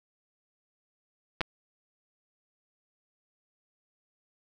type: clicks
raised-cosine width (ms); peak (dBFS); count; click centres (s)
0.3; -12; 2; 1.408 / 1.414
effects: none